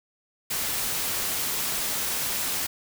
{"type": "noise", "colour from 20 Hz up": "white", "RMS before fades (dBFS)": -28, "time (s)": [0.5, 2.67], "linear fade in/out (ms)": 10, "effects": []}